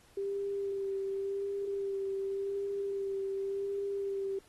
sine tone with vibrato, 394.4 Hz, G4, 11 cents sharp, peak -32 dBFS, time 0.17-4.39 s, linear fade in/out 5 ms, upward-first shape sine, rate 0.89 Hz, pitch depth 20 cents each way, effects pink hiss -63 dBFS RMS until 4.48 s + AAC 32 kbps

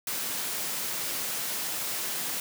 white high-pass noise, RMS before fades -32 dBFS, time 0.07-2.4 s, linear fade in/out 2 ms, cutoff 130 Hz, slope 12 dB/octave, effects none

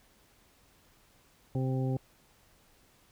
harmonic tone, 130.81 Hz, C3, in tune, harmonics 1 / 2 / 3 / 4 / 6, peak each -29 / -35 / -39 / -41 / -45 dBFS, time 1.55-1.97 s, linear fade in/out 2 ms, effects pink hiss -64 dBFS RMS until 3.11 s

